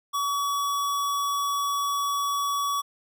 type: tone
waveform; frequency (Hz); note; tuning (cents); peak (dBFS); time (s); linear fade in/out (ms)
square; 1134; C#6; +39; -25; 0.13-2.82; 20
effects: none